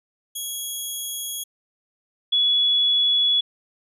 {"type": "tone pair in turn", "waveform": ["5% pulse", "sine"], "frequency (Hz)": [3322, 3392], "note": ["G#7", "G#7"], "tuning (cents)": [0, 36], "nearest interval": "unison", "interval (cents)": 36, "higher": "second", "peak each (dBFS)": [-18, -16], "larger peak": "second", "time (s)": [[0.35, 1.44], [2.32, 3.41]], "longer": "neither", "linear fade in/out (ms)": 10, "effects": ["resampled to 32000 Hz"]}